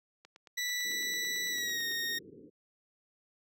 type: click train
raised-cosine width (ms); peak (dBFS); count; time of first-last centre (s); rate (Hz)
0.2; -35; 16; 0.25-1.917; 9
type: tone with pitch glide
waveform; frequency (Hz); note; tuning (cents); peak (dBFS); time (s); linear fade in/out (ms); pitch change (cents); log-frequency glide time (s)
20% pulse; 1967 to 1856.6; B6 to A#6; -7 to -7; -27; 0.57-2.19; 10; -100; 1.5-1.83
type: low-pass noise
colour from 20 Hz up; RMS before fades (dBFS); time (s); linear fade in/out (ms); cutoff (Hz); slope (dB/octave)
pink; -45; 0.84-2.5; 20; 480; 96
effects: high-pass 300 Hz 12 dB/octave